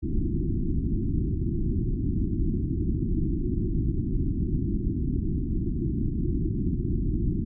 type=low-pass noise; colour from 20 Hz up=pink; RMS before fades=-26 dBFS; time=0.02-7.45 s; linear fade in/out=20 ms; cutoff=360 Hz; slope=96 dB/octave; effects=none